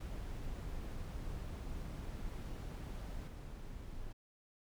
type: noise with level steps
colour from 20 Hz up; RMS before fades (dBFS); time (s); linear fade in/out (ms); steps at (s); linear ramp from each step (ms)
brown; -43 / -47; 0-4.13; 10; 3.27; 5
effects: none